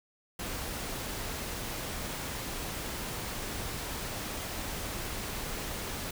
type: noise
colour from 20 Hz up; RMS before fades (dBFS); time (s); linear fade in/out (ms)
pink; -37; 0.39-6.11; 5
effects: none